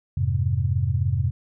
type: chord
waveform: sine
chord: F minor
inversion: none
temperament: equal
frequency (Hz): 87.31 / 103.83 / 130.81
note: F2 / Ab2 / C3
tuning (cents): 0 / 0 / 0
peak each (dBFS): -24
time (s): 0.17-1.31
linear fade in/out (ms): 5
effects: none